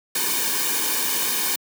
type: noise with comb filter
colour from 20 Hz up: white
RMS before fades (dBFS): -23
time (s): 0.15-1.56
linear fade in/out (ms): 5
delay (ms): 1.5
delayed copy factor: -0.85
effects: high-pass 200 Hz 12 dB/octave